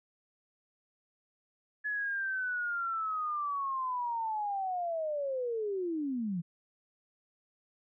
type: linear sweep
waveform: sine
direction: down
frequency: 1709 to 161.5 Hz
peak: -31 dBFS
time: 1.84-6.42 s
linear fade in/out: 20 ms
effects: none